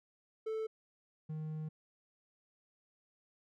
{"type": "tone pair in turn", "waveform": "triangle", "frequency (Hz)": [440, 155.56], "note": ["A4", "D#3"], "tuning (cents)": [0, 0], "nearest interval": "octave + tritone", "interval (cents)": 1800, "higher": "first", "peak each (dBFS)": [-33, -36], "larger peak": "first", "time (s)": [[0.46, 0.67], [1.29, 1.69]], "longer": "second", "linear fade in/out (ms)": 10, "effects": []}